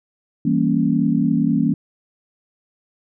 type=chord; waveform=sine; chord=E diminished seventh; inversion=none; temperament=equal; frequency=164.81 / 196 / 233.1 / 277.2 Hz; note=E3 / G3 / Bb3 / Db4; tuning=0 / 0 / 0 / 0 cents; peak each=-21 / -22 / -19 / -20 dBFS; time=0.45-1.74 s; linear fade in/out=5 ms; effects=none